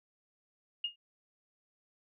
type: tone with exponential decay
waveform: sine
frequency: 2847 Hz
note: F7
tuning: 33 cents sharp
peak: -28 dBFS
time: 0.84-0.96 s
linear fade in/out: 5 ms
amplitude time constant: 25 ms
effects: none